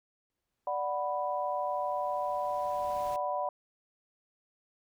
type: noise with exponential growth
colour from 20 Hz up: pink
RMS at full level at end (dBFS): -48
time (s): 0.3-3.16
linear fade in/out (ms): 0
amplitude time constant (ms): 620
type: chord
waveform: sine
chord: B minor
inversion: first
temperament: equal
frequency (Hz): 587.3 / 740 / 987.8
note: D5 / F#5 / B5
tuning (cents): 0 / 0 / 0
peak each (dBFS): -34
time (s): 0.67-3.49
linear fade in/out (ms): 2
effects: none